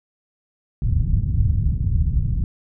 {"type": "low-pass noise", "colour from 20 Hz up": "white", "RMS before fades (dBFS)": -19, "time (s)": [0.82, 2.44], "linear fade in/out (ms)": 2, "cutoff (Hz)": 120, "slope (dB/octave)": 24, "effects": []}